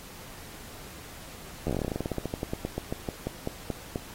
slowing click train, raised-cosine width 2 ms, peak -16 dBFS, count 29, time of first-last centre 1.67-3.958 s, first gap 12 ms, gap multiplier 1.12, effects pink hiss -46 dBFS RMS until 4.14 s + AAC 48 kbps

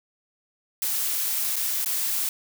blue noise with dropouts, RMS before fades -26 dBFS, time 0.82-2.29 s, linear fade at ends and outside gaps 2 ms, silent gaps 1.559-1.564 / 1.846-1.859 s, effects none

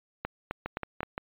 two click trains, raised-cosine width 0.5 ms, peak -18 / -16 dBFS, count 4 / 4, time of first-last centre 0.66-1.179 / 0.25-1.031 s, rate 5.78 / 3.84 Hz, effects resampled to 8000 Hz

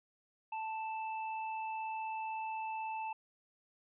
sine tone with hard clipping, 881 Hz, A5, 2 cents sharp, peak -39 dBFS, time 0.52-3.13 s, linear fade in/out 5 ms, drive 18 dB, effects resampled to 8000 Hz

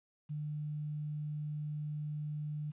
sine tone with quantisation, 150 Hz, D3, 37 cents sharp, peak -36 dBFS, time 0.29-2.72 s, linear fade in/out 20 ms, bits 11, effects resampled to 8000 Hz

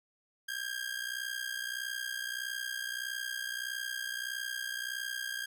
sawtooth ring-modulated tone, 1612 Hz, G6, 48 cents sharp, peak -29 dBFS, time 0.48-5.46 s, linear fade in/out 10 ms, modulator 30.8 Hz, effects none

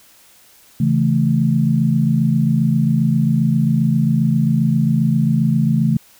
sine chord, A major, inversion first, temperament just, 137.5 / 165 / 220 Hz, C#3 / E3 / A3, -14 / +2 / 0 cents, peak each -17 dBFS, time 0.8-5.97 s, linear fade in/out 5 ms, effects white hiss -49 dBFS RMS until 6.19 s

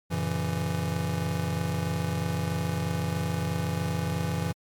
square chord, F# dominant seventh, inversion none, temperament just, 92.5 / 115.62 / 138.75 / 166.5 Hz, F#2 / A#2 / C#3 / E3, 0 / -14 / +2 / +18 cents, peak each -33 / -36 / -36 / -30 dBFS, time 0.1-4.53 s, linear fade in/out 20 ms, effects MP3 96 kbps

